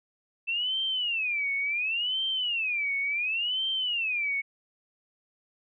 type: tone with vibrato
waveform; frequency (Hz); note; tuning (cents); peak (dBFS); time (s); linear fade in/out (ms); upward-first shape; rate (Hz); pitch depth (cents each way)
sine; 2637; E7; 0; -26; 0.47-4.42; 20; sine; 0.7; 300
effects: none